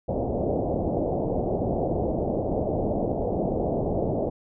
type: low-pass noise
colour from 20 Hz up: white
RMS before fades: -26 dBFS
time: 0.08-4.3 s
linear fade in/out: 10 ms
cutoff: 700 Hz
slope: 48 dB/octave
effects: none